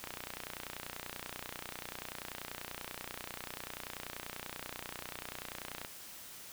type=click train; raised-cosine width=0.3 ms; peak=-24 dBFS; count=177; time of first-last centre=0.04-5.849 s; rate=30.3 Hz; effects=white hiss -50 dBFS RMS until 6.52 s